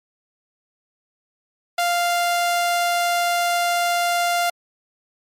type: tone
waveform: sawtooth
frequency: 697 Hz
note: F5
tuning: 4 cents flat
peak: -14 dBFS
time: 1.78-4.5 s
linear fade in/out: 5 ms
effects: MP3 64 kbps